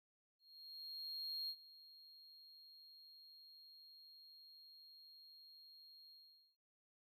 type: tone with ADSR envelope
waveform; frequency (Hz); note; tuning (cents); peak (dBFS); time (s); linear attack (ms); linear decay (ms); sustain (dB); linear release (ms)
triangle; 4252; C8; +27; -40; 0.39-6.57; 1100; 63; -18; 450
effects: none